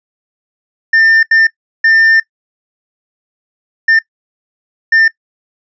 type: tone bursts at uneven times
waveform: triangle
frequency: 1798 Hz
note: A6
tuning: 37 cents sharp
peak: -4 dBFS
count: 5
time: 0.93-1.23 / 1.31-1.47 / 1.84-2.2 / 3.88-3.99 / 4.92-5.08 s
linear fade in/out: 5 ms
effects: noise-tail reverb RT60 0.1 s tail -20 dB re dry + resampled to 16000 Hz